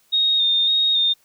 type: tone with vibrato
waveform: sine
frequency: 3691 Hz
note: A#7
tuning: 18 cents flat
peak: -15 dBFS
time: 0.12-1.14 s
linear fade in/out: 20 ms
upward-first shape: square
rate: 1.8 Hz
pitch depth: 22 cents each way
effects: white hiss -60 dBFS RMS until 1.24 s